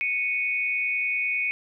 sine tone pair together, 2217 / 2487 Hz, C#7 / D#7, 0 / -1 cents, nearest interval major second, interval 199 cents, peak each -26 dBFS, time 0.01-1.51 s, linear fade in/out 0 ms, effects none

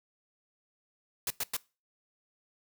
white noise bursts, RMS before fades -32 dBFS, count 3, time 1.27-1.567 s, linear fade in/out 2 ms, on 33 ms, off 99 ms, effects noise-tail reverb RT60 0.3 s tail -22 dB re dry

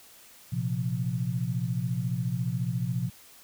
sine chord, Bb suspended second, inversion none, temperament equal, 116.54 / 130.81 / 174.61 Hz, Bb2 / C3 / F3, 0 / 0 / 0 cents, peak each -31 / -30 / -32 dBFS, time 0.52-3.1 s, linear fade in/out 10 ms, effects white hiss -53 dBFS RMS until 3.43 s

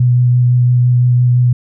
sine tone with vibrato, 123.47 Hz, B2, in tune, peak -7 dBFS, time 0-1.53 s, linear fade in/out 5 ms, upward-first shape sine, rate 5.9 Hz, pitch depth 12 cents each way, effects none

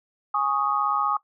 sine chord, Ab suspended fourth, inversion none, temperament equal, 830.6 / 1108.7 / 1244.5 Hz, Ab5 / Db6 / Eb6, 0 / 0 / 0 cents, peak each -27 / -26 / -24 dBFS, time 0.34-1.17 s, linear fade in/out 5 ms, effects noise-tail reverb RT60 0.1 s tail -18 dB re dry

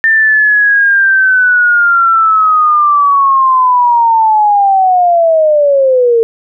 sine linear sweep, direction down, 1800 to 450.2 Hz, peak -5 dBFS, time 0.04-6.23 s, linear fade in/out 0 ms, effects none

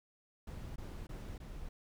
brown noise bursts, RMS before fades -45 dBFS, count 4, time 0.47-1.69 s, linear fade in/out 5 ms, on 290 ms, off 20 ms, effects none

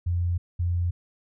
sine tone pair in turn, 87.31 / 87.31 Hz, F2 / F2, 0 / 0 cents, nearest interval unison, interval 0 cents, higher neither, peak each -22 dBFS, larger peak neither, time 0.06-0.38 / 0.59-0.91 s, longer neither, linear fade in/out 10 ms, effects none

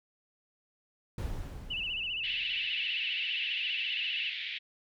brown noise with exponential decay, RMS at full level -34 dBFS, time 1.18-3.02 s, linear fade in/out 2 ms, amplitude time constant 400 ms
sine tone with vibrato, 2794 Hz, F7, in tune, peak -32 dBFS, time 1.7-4.3 s, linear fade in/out 10 ms, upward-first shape sine, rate 15 Hz, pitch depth 120 cents each way
white band-pass noise, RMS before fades -38 dBFS, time 2.23-4.59 s, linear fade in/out 20 ms, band 2000 to 3600 Hz, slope 48 dB/octave
effects none

